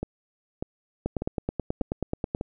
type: two click trains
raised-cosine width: 2 ms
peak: -13 / -16 dBFS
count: 13 / 5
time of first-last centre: 1.06-2.349 / 0.03-2.411 s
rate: 9.31 / 1.68 Hz
effects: none